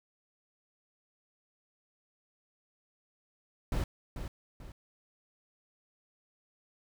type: noise with echo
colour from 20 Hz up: brown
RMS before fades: -31 dBFS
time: 3.72-3.84 s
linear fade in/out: 2 ms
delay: 440 ms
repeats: 2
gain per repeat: -8 dB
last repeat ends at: 4.72 s
effects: none